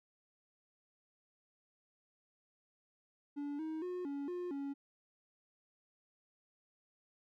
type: tone with pitch steps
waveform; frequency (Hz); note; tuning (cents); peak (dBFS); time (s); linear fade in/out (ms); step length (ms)
triangle; 287.7 / 316.1 / 360.8 / 282.1 / 356.1 / 279.4; D4 / D#4 / F#4 / C#4 / F4 / C#4; -36 / +27 / -44 / +30 / +34 / +14; -36; 3.36-4.74; 20; 230
effects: none